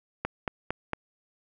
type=click train; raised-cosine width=0.5 ms; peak=-13 dBFS; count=4; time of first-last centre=0.25-0.933 s; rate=4.39 Hz; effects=none